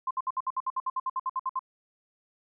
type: tone bursts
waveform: sine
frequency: 1046.5 Hz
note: C6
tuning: in tune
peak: -26 dBFS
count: 16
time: 0.07-1.593 s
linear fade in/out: 5 ms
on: 38 ms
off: 61 ms
effects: none